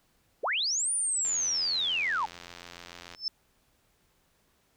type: linear two-way sweep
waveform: sine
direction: up then down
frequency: 320 to 9540 to 783 Hz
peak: -26 dBFS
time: 0.43-2.26 s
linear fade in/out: 10 ms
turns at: 0.93 s
type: click train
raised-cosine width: 0.2 ms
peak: -26 dBFS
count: 166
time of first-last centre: 1.25-3.149 s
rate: 86.9 Hz
type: tone with exponential growth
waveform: sine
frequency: 5274 Hz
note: E8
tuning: in tune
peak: -24 dBFS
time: 3.13-3.28 s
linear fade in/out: 1 ms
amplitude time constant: 31 ms
effects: pink hiss -69 dBFS RMS until 4.76 s